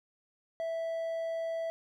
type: tone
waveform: triangle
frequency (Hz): 658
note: E5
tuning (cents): -3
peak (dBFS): -30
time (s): 0.6-1.7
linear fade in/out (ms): 0
effects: none